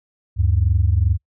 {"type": "tone pair together", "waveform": "sine", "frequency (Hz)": [75.33, 97.9], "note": ["D2", "G2"], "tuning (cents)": [45, -2], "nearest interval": "perfect fourth", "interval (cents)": 453, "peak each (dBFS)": -16, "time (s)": [0.36, 1.18], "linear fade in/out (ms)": 50, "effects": ["noise-tail reverb RT60 0.1 s tail -25 dB re dry", "tanh soft clip ceiling -6 dBFS"]}